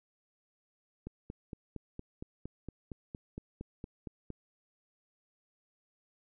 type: click train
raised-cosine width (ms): 3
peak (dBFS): -28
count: 15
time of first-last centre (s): 1.07-4.303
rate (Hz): 4.33
effects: none